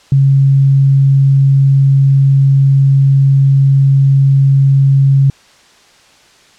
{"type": "tone", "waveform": "sine", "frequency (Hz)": 137, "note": "C#3", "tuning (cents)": -20, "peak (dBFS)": -5, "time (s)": [0.12, 5.3], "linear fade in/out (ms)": 2, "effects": ["white hiss -45 dBFS RMS until 6.58 s", "low-pass 6000 Hz 12 dB/octave"]}